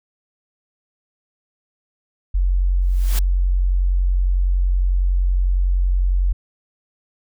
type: tone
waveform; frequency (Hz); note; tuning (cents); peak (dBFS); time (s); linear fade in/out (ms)
sine; 45.42; F#1; -31; -14; 2.34-6.33; 10
type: noise with exponential growth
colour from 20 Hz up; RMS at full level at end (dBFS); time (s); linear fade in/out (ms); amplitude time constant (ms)
white; -25; 2.82-3.19; 2; 79
effects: none